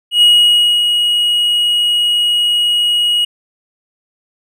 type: tone with ADSR envelope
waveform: triangle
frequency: 2897 Hz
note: F#7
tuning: 37 cents flat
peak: -3 dBFS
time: 0.11-3.25 s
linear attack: 110 ms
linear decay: 600 ms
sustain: -6 dB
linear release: 7 ms
effects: none